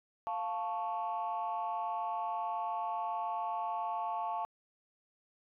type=chord; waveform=sine; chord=F augmented; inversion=none; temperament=equal; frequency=698.5 / 880 / 1108.7 Hz; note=F5 / A5 / C#6; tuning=0 / 0 / 0 cents; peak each=-37 / -35 / -39 dBFS; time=0.27-4.45 s; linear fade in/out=0 ms; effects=tanh soft clip ceiling -27 dBFS